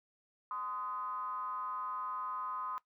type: ring-modulated tone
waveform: triangle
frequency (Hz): 110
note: A2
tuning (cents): 0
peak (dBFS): -32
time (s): 0.51-2.78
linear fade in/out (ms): 0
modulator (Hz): 1140
effects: noise-tail reverb RT60 0.1 s tail -18 dB re dry